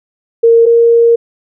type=tone pair in turn; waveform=sine; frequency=461.6 / 465.9 Hz; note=A#4 / A#4; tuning=-17 / -1 cents; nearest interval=unison; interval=16 cents; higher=second; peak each=-3 / -4 dBFS; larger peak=first; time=0.43-0.66 / 0.66-1.16 s; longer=second; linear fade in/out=10 ms; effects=none